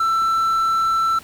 triangle tone, 1334 Hz, E6, 20 cents sharp, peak -14 dBFS, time 0-1.19 s, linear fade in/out 5 ms, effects pink hiss -43 dBFS RMS until 1.23 s

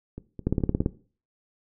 two click trains, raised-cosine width 3 ms, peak -23 / -10 dBFS, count 4 / 8, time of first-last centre 0.18-0.818 / 0.47-0.861 s, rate 4.7 / 17.9 Hz, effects noise-tail reverb RT60 0.4 s tail -17 dB re dry

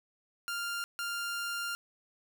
sawtooth tone bursts at uneven times, 1396.9 Hz, F6, in tune, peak -30 dBFS, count 2, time 0.48-0.84 / 0.99-1.75 s, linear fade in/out 0 ms, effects 11-bit

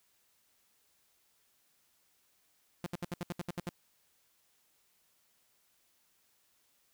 sawtooth tone bursts, 174.9 Hz, F3, 3 cents sharp, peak -31 dBFS, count 10, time 2.84-3.691 s, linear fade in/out 0 ms, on 23 ms, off 69 ms, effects white hiss -72 dBFS RMS until 6.93 s

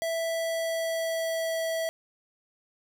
square tone with pitch glide, 659.3 to 653.2 Hz, E5 to E5, 0 to -16 cents, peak -28 dBFS, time 0.02-1.89 s, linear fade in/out 0 ms, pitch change -16 cents, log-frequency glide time 0.2-1.61 s, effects none

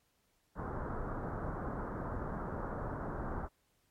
pink low-pass noise, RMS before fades -39 dBFS, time 0.55-3.49 s, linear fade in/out 50 ms, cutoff 1500 Hz, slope 48 dB/octave, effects pink hiss -75 dBFS RMS until 3.9 s + MP3 64 kbps

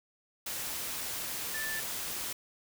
sine tone in noise, 1760 Hz, A6, in tune, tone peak -35 dBFS, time 1.54-1.8 s, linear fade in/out 5 ms, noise white, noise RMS -37 dBFS, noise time 0.46-2.33 s, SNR -1 dB, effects none

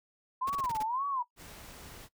sine tone with vibrato, 987.8 Hz, B5, in tune, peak -30 dBFS, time 0.41-1.23 s, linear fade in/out 10 ms, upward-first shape sine, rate 1.9 Hz, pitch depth 240 cents each way
pink noise bursts, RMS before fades -42 dBFS, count 7, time 0.47-0.829 s, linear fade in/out 5 ms, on 29 ms, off 26 ms
pink noise, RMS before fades -49 dBFS, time 1.36-2.09 s, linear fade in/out 50 ms
effects noise-tail reverb RT60 0.1 s tail -18 dB re dry

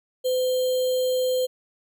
sine tone with sample-and-hold, 509 Hz, C5, 48 cents flat, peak -20 dBFS, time 0.24-1.47 s, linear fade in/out 20 ms, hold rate 3675 Hz, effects none

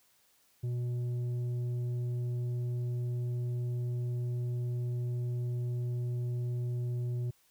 sine tone with tanh clipping, 121.9 Hz, B2, 22 cents flat, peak -32 dBFS, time 0.63-7.31 s, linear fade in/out 10 ms, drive 6 dB, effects white hiss -68 dBFS RMS until 7.5 s

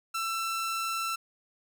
sawtooth tone, 1338 Hz, E6, 25 cents sharp, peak -26 dBFS, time 0.14-1.16 s, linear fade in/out 10 ms, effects none

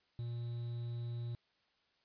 triangle tone with quantisation, 118.6 Hz, A#2, 30 cents sharp, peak -36 dBFS, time 0.19-1.35 s, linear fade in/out 0 ms, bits 10, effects white hiss -75 dBFS RMS until 2.04 s + resampled to 11025 Hz

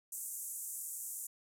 pink band-pass noise, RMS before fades -43 dBFS, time 0.12-1.27 s, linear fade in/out 5 ms, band 7100 to 14000 Hz, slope 48 dB/octave, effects none

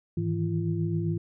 sine tone cluster, 104.8 / 156.2 / 163.8 / 341.2 Hz, G#2 / D#3 / E3 / F4, +16 / +7 / -11 / -40 cents, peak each -30 / -36 / -28 / -33 dBFS, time 0.17-1.18 s, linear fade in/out 5 ms, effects none

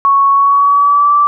sine tone with pitch glide, 1108.7 to 1164.5 Hz, C#6 to D6, 0 to -15 cents, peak -6 dBFS, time 0.05-1.27 s, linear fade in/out 0 ms, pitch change +85 cents, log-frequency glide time 0.31-1.15 s, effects none

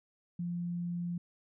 sine tone, 173.8 Hz, F3, 8 cents flat, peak -33 dBFS, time 0.39-1.18 s, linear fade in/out 5 ms, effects none

